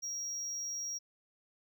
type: tone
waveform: triangle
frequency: 5650 Hz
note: F8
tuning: 19 cents sharp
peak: -35 dBFS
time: 0.02-0.99 s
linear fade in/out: 20 ms
effects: none